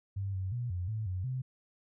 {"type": "tone with pitch steps", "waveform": "sine", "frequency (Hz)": [98.2, 94.3, 121.2, 89.6, 109.2, 92, 129], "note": ["G2", "F#2", "B2", "F2", "A2", "F#2", "C3"], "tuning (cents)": [4, 33, -32, 45, -13, -9, -24], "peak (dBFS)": -32, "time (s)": [0.16, 1.42], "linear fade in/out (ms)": 10, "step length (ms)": 180, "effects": []}